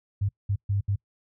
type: tone bursts at uneven times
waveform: sine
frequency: 100 Hz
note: G2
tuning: 35 cents sharp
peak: -22 dBFS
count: 4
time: 0.21-0.29 / 0.49-0.56 / 0.69-0.81 / 0.88-0.96 s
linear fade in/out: 10 ms
effects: noise-tail reverb RT60 0.1 s tail -25 dB re dry